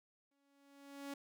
sawtooth tone with exponential growth, 280 Hz, C#4, 18 cents sharp, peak -38 dBFS, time 0.31-1.14 s, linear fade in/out 5 ms, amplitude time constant 180 ms, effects none

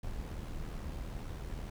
brown noise with amplitude modulation, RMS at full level -38 dBFS, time 0.03-1.7 s, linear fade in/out 5 ms, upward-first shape sine, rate 77.7 Hz, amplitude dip 50%, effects none

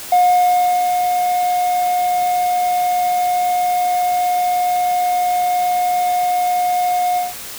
triangle tone with ADSR envelope, 719 Hz, F#5, 50 cents flat, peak -6 dBFS, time 0.12-7.34 s, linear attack 4 ms, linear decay 730 ms, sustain -6 dB, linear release 170 ms, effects tanh soft clip ceiling -3 dBFS + white hiss -31 dBFS RMS until 7.58 s

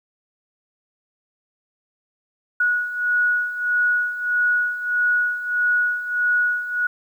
sine beating tone pair, 1459 / 1460.6 Hz, F#6 / F#6, -25 / -23 cents, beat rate 1.6 Hz, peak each -24 / -19 dBFS, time 2.6-6.87 s, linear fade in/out 5 ms, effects 9-bit

